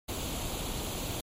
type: noise with comb filter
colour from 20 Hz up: pink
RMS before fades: -35 dBFS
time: 0.08-1.21 s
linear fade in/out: 10 ms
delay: 0.28 ms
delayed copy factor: +0.55
effects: MP3 64 kbps